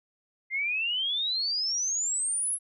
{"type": "exponential sweep", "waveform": "sine", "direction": "up", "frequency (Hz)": [2072, 11090], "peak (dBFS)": -26, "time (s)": [0.5, 2.59], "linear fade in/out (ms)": 50, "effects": []}